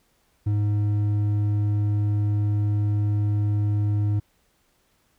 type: tone with hard clipping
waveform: sine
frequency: 103.83 Hz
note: G#2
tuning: in tune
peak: -21 dBFS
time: 0.46-4.2 s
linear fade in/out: 10 ms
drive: 5 dB
effects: pink hiss -66 dBFS RMS until 5.18 s